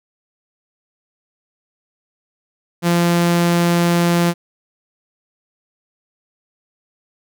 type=tone; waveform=sawtooth; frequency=172.2 Hz; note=F3; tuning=24 cents flat; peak=-9 dBFS; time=2.82-4.34 s; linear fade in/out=50 ms; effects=none